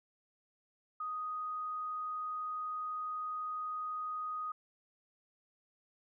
sine tone, 1246 Hz, D#6, 2 cents sharp, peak -36 dBFS, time 1-4.52 s, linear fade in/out 5 ms, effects none

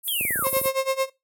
pink band-pass noise, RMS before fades -28 dBFS, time 0.03-0.71 s, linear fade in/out 50 ms, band 9800 to 15000 Hz, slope 48 dB/octave
sine linear sweep, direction down, 3400 to 975 Hz, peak -26 dBFS, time 0.08-0.47 s, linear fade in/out 0 ms
clicks, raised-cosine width 2 ms, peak -21 dBFS, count 11, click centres 0.21 / 0.251 / 0.307 / 0.358 / 0.392 / 0.425 / 0.468 / 0.529 / 0.567 / 0.615 / 0.657 s
35% pulse tone with tremolo, 533 Hz, C5, 32 cents sharp, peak -17 dBFS, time 0.43-1.1 s, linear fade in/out 50 ms, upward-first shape sine, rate 9 Hz, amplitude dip 90%
effects noise-tail reverb RT60 0.2 s tail -18 dB re dry + high-pass 80 Hz 12 dB/octave

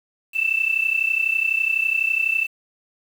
sine tone pair together, 2637 / 2669 Hz, E7 / E7, 0 / +21 cents, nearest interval unison, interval 21 cents, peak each -21 dBFS, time 0.33-2.48 s, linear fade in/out 50 ms, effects 7-bit

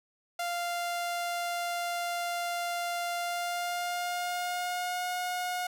sawtooth tone with pitch glide, 696 to 721.4 Hz, F5 to F#5, -6 to -44 cents, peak -27 dBFS, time 0.39-5.67 s, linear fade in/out 5 ms, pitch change +62 cents, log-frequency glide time 3.17-5.09 s, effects none

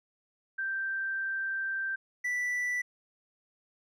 sine / triangle tone pair in turn, 1568 / 1971.1 Hz, G6 / B6, 0 / -4 cents, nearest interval major third, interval 396 cents, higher second, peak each -30 / -27 dBFS, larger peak second, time 0.58-1.96 / 2.24-2.82 s, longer first, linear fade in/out 10 ms, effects none

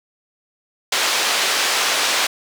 white band-pass noise, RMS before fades -19 dBFS, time 0.92-2.27 s, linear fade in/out 5 ms, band 470 to 5000 Hz, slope 12 dB/octave, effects none

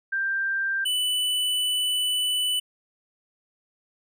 sine / square tone pair in turn, 1580 / 2983 Hz, G6 / F#7, +13 / +13 cents, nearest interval major seventh, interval 1100 cents, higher second, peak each -23 dBFS, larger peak neither, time 0.12-0.85 / 0.85-2.6 s, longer second, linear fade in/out 10 ms, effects none

